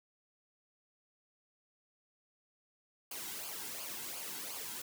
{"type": "noise with flanger", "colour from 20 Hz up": "white", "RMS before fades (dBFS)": -43, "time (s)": [3.11, 4.82], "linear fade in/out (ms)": 5, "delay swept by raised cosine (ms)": [0.52, 1.72], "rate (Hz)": 2.8, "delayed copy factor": -0.65, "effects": []}